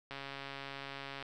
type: click train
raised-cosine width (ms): 0.3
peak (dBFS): -27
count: 155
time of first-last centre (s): 0.11-1.226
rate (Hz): 138
effects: none